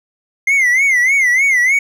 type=tone with vibrato; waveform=triangle; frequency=2081 Hz; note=C7; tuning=10 cents flat; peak=-8 dBFS; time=0.47-1.79 s; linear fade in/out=5 ms; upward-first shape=sine; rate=3.3 Hz; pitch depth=130 cents each way; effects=none